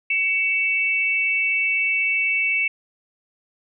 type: tone pair together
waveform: sine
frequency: 2246 / 2657 Hz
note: C#7 / E7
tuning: +22 / +13 cents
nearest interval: minor third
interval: 291 cents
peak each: -21 dBFS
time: 0.1-2.68 s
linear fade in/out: 5 ms
effects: none